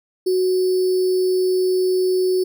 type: tone with sample-and-hold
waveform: sine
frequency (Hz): 370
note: F#4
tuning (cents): 0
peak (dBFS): -15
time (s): 0.26-2.44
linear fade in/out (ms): 10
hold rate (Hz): 4900
effects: none